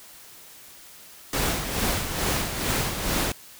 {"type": "noise with tremolo", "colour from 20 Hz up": "pink", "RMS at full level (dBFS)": -24, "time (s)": [1.33, 3.32], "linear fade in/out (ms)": 2, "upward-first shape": "sine", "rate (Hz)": 2.3, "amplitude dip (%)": 55, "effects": ["white hiss -47 dBFS RMS until 3.59 s"]}